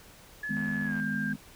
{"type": "tone with pitch glide", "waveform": "sine", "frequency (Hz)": [1710, 1595.5], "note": ["A6", "G6"], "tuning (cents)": [-50, 30], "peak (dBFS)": -32, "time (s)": [0.43, 1.33], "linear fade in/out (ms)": 5, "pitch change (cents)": -120, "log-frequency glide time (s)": [0.84, 0.95]}
{"type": "chord", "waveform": "sine", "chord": "G# minor", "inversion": "second", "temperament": "just", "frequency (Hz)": [155.74, 207.7, 249.2], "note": ["D#3", "G#3", "B3"], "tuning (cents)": [2, 0, 16], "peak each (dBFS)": [-37, -32, -35], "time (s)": [0.49, 1.36], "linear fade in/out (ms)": 10}
{"type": "click train", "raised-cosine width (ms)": 0.5, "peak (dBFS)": -31, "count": 40, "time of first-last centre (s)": [0.57, 0.999], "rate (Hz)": 90.9}
{"effects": ["pink hiss -53 dBFS RMS until 1.55 s"]}